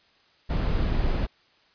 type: noise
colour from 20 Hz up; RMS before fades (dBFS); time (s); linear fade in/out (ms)
brown; -24; 0.49-1.27; 20
effects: white hiss -61 dBFS RMS until 1.74 s + resampled to 11025 Hz